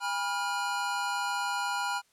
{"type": "tone cluster", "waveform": "square", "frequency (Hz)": [811, 977, 1409], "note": ["G#5", "B5", "F6"], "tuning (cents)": [-41, -19, 15], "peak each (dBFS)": [-35, -34, -34], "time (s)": [0, 2.02], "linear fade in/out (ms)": 50, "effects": ["white hiss -68 dBFS RMS until 2.12 s", "low-pass 10000 Hz 12 dB/octave"]}